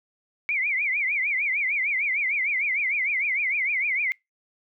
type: tone with vibrato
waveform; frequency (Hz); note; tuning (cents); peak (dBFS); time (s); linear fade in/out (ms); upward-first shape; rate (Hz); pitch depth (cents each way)
sine; 2217; C#7; 0; -22; 0.49-4.12; 0; triangle; 6.6; 200
effects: noise-tail reverb RT60 0.2 s tail -25 dB re dry